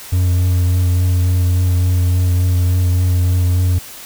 triangle tone with vibrato, 89.8 Hz, F2, 49 cents sharp, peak -9 dBFS, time 0.12-3.79 s, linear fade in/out 10 ms, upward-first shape sine, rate 3.5 Hz, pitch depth 17 cents each way, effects white hiss -34 dBFS RMS until 4.05 s

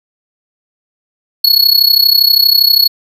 square tone with amplitude modulation, 4365 Hz, C#8, 28 cents flat, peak -3 dBFS, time 1.44-2.88 s, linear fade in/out 5 ms, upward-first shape sine, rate 32.5 Hz, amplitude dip 85%, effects none

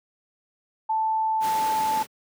sine tone with pitch glide, 880 to 874.4 Hz, A5 to A5, 0 to -11 cents, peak -21 dBFS, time 0.89-2.03 s, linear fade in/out 10 ms, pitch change -11 cents, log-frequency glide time 1.26-1.78 s
pink noise, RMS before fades -33 dBFS, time 1.4-2.07 s, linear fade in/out 50 ms
effects high-pass 200 Hz 12 dB/octave

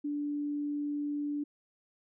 sine tone, 291.7 Hz, D4, 12 cents flat, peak -31 dBFS, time 0.04-1.44 s, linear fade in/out 10 ms, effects none

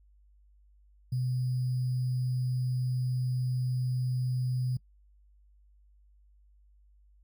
sine tone with sample-and-hold, 126.5 Hz, B2, 42 cents sharp, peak -27 dBFS, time 1.12-4.77 s, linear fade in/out 5 ms, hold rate 4900 Hz, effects noise-tail reverb RT60 0.1 s tail -23 dB re dry + added 50 Hz sine -58 dBFS peak until 7.23 s

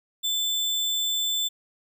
sine tone with sample-and-hold, 3520 Hz, A7, in tune, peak -23 dBFS, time 0.23-1.49 s, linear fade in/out 20 ms, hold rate 11025 Hz, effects none

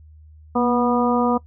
harmonic tone with a mistuned harmonic, 244.1 Hz, B3, 20 cents flat, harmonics 1 / 2 / 3 / 4 / 5, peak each -19 / -22 / -24 / -25 / -26 dBFS, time 0.55-1.38 s, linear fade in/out 10 ms, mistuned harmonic 1, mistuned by -34 cents, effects noise-tail reverb RT60 0.1 s tail -20 dB re dry + added 77 Hz sine -43 dBFS peak until 1.46 s

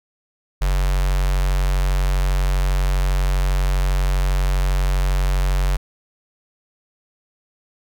square tone with notch filter, 46.25 Hz, F#1, in tune, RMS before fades -18 dBFS, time 0.61-5.77 s, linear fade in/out 10 ms, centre 270 Hz, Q 0.65, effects none

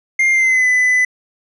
triangle tone with pitch glide, 2112 to 2003 Hz, C7 to B6, +16 to +24 cents, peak -9 dBFS, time 0.19-1.05 s, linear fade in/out 5 ms, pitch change -92 cents, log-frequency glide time 0.32-0.67 s, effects resampled to 24000 Hz

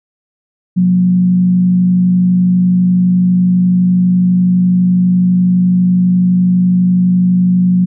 sine tone with frequency modulation, 181.4 Hz, F#3, 34 cents flat, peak -7 dBFS, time 0.76-7.86 s, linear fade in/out 20 ms, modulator 52 Hz, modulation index 0.3, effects none

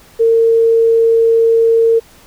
sine tone, 456.2 Hz, A#4, 37 cents flat, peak -7 dBFS, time 0.19-2 s, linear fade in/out 20 ms, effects pink hiss -44 dBFS RMS until 2.26 s

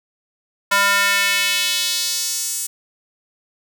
square tone with high-pass filter sweep, 200 Hz, G3, 35 cents sharp, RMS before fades -19 dBFS, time 0.71-2.67 s, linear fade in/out 10 ms, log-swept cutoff 1200 to 8300 Hz, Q 1.7, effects none

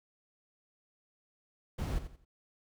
brown noise with echo, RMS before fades -34 dBFS, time 1.78-1.99 s, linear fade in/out 10 ms, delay 87 ms, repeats 3, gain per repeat -11 dB, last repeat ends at 2.251 s, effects none

